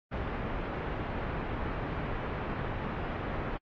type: low-pass noise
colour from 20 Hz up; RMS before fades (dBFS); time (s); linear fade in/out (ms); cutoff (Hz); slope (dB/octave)
pink; -35; 0.11-3.58; 20; 1800; 12
effects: low-pass 3000 Hz 12 dB/octave + AAC 32 kbps